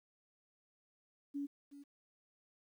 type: tone with echo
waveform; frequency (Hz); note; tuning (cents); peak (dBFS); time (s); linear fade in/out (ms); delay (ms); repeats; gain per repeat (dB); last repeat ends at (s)
sine; 283.5; C#4; +39; -37; 1.34-1.47; 20; 370; 1; -14; 1.84
effects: 12-bit